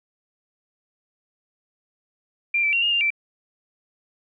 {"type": "tone with pitch steps", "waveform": "sine", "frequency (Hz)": [2380, 2322, 2753, 2841, 2794, 2337], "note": ["D7", "D7", "F7", "F7", "F7", "D7"], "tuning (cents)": [22, -20, -25, 29, 0, -9], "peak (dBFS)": -18, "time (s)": [2.54, 3.104], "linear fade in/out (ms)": 5, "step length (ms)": 94, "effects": []}